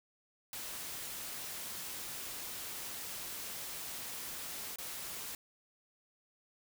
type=noise with dropouts; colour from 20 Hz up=white; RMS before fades=-43 dBFS; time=0.53-5.35 s; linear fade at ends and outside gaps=1 ms; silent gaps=4.759-4.785 s; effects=none

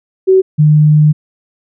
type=tone pair in turn; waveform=sine; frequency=378.3 / 151.52 Hz; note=F#4 / D#3; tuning=+38 / -46 cents; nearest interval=octave + major third; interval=1584 cents; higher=first; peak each=-4 dBFS; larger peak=neither; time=0.27-0.42 / 0.58-1.13 s; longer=second; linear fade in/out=20 ms; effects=none

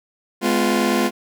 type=chord; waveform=sawtooth; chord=F diminished; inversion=first; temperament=just; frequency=209.5 / 251.4 / 349.2 Hz; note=Ab3 / Cb4 / F4; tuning=+15 / +31 / 0 cents; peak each=-17 dBFS; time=0.41-1.11 s; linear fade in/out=50 ms; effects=none

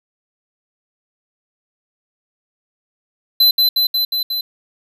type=tone with echo; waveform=square; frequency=4048 Hz; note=B7; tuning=42 cents sharp; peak=-9 dBFS; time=3.4-3.51 s; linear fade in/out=5 ms; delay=180 ms; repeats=5; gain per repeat=-2 dB; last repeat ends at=4.41 s; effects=none

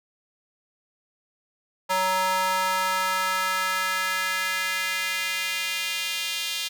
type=tone with high-pass filter sweep; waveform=square; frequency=186.9 Hz; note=F#3; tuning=18 cents sharp; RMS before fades=-26 dBFS; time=1.89-6.69 s; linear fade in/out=20 ms; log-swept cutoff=830 to 3200 Hz; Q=2; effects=none

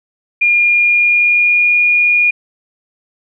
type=tone with pitch glide; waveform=sine; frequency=2416 to 2434 Hz; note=D7 to D#7; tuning=+48 to -39 cents; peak=-8 dBFS; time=0.41-2.31 s; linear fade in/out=10 ms; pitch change=+13 cents; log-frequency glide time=0.65-1.75 s; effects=none

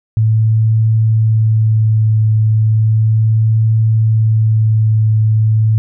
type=tone with vibrato; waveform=sine; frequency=110 Hz; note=A2; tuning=in tune; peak=-8 dBFS; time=0.17-5.78 s; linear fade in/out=0 ms; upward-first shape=triangle; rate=0.35 Hz; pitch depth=16 cents each way; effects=none

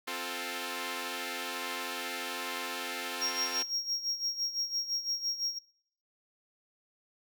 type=chord; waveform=5% pulse; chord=F major; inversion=second; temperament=equal; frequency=261.6 / 349.2 / 440 Hz; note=C4 / F4 / A4; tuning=0 / 0 / 0 cents; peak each=-28 dBFS; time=0.07-3.63 s; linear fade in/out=10 ms
type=tone with tremolo; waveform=triangle; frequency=5588 Hz; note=F8; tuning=in tune; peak=-27 dBFS; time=3.21-5.59 s; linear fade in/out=10 ms; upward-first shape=sine; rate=5.9 Hz; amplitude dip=75%
effects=noise-tail reverb RT60 0.7 s tail -24 dB re dry

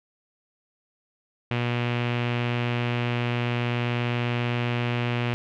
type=tone with low-pass filter; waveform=sawtooth; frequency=120.5 Hz; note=B2; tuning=42 cents flat; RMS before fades=-26 dBFS; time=1.51-5.34 s; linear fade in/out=0 ms; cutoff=2700 Hz; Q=3; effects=none

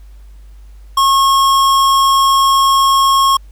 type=tone with hard clipping; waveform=sine; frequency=1088 Hz; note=C#6; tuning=33 cents flat; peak=-10 dBFS; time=0.97-3.37 s; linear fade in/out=5 ms; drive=17 dB; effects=added 50 Hz sine -34 dBFS peak until 3.51 s + pink hiss -55 dBFS RMS until 3.51 s

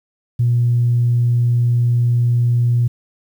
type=tone; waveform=sine; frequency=120 Hz; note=B2; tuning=49 cents flat; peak=-11 dBFS; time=0.39-2.88 s; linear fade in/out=10 ms; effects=tanh soft clip ceiling -7 dBFS + 8-bit

